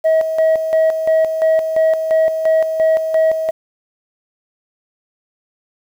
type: tone with tremolo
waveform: sine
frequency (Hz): 640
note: D#5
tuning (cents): +49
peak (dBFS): -7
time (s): 0.04-3.51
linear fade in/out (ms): 20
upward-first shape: square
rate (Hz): 2.9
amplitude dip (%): 65
effects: tanh soft clip ceiling -9 dBFS + 7-bit